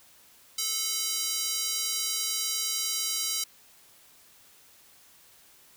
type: tone with high-pass filter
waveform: square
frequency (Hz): 435.5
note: A4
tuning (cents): -18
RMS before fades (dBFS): -30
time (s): 0.58-3.44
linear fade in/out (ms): 5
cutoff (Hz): 4900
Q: 1.3
effects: white hiss -57 dBFS RMS until 5.76 s